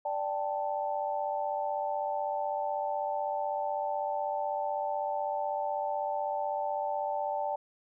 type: chord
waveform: sine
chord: D suspended fourth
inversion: none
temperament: equal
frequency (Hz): 587.3 / 784 / 880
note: D5 / G5 / A5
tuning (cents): 0 / 0 / 0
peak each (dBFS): -34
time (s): 0.05-7.56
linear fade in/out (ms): 5
effects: none